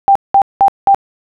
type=tone bursts; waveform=sine; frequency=790 Hz; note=G5; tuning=13 cents sharp; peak=-4 dBFS; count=4; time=0.08-0.946 s; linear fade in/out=0 ms; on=74 ms; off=190 ms; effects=none